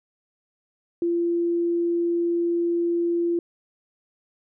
sine tone, 342.4 Hz, F4, 34 cents flat, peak -20 dBFS, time 1.02-3.39 s, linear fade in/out 2 ms, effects none

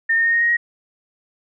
sine tone with pitch steps, 1819 / 1832.7 / 1846.5 / 1860.4 / 1874.5 / 1888.6 Hz, A#6 / A#6 / A#6 / A#6 / A#6 / A#6, -43 / -30 / -17 / -4 / +9 / +22 cents, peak -14 dBFS, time 0.09-0.57 s, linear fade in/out 10 ms, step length 80 ms, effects none

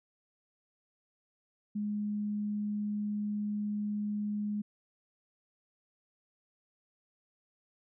sine tone, 208.2 Hz, G#3, 5 cents sharp, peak -31 dBFS, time 1.75-4.62 s, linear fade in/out 10 ms, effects none

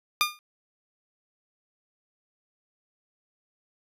15% pulse tone with exponential decay, 1209 Hz, D6, 50 cents sharp, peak -11 dBFS, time 0.21-0.39 s, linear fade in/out 0 ms, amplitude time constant 39 ms, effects resampled to 32000 Hz

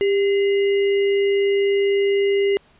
sine tone with sample-and-hold, 398 Hz, G4, 26 cents sharp, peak -15 dBFS, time 0.01-2.57 s, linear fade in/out 0 ms, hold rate 2450 Hz, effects pink hiss -55 dBFS RMS until 2.79 s + resampled to 8000 Hz

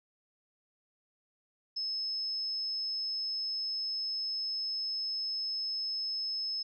sine tone, 5200 Hz, E8, 24 cents flat, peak -32 dBFS, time 1.76-6.63 s, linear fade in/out 10 ms, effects none

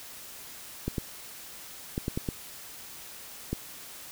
clicks, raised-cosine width 3 ms, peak -16 dBFS, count 7, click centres 0.88 / 0.982 / 1.979 / 2.081 / 2.175 / 2.288 / 3.53 s, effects white hiss -45 dBFS RMS until 4.11 s

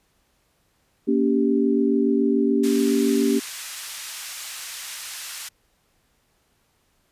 sine chord, G diminished, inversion first, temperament just, 235.2 / 282.2 / 392 Hz, Bb3 / Db4 / G4, +16 / +31 / 0 cents, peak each -21 / -21 / -22 dBFS, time 1.07-3.4 s, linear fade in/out 20 ms
white band-pass noise, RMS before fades -35 dBFS, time 2.63-5.49 s, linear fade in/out 10 ms, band 1300 to 9700 Hz, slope 12 dB/octave
effects pink hiss -66 dBFS RMS until 7.11 s + resampled to 32000 Hz

